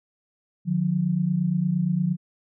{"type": "tone pair together", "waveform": "sine", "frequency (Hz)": [151.36, 180], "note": ["D#3", "F#3"], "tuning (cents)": [-47, -47], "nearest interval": "minor third", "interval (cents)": 300, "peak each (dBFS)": [-25, -22], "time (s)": [0.65, 2.17], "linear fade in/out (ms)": 50, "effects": []}